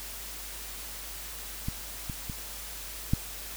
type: clicks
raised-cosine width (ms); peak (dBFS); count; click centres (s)
5; -19 / -22 / -23 / -11; 4; 1.685 / 2.098 / 2.298 / 3.135
effects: added 50 Hz sine -46 dBFS peak until 3.56 s + white hiss -41 dBFS RMS until 3.56 s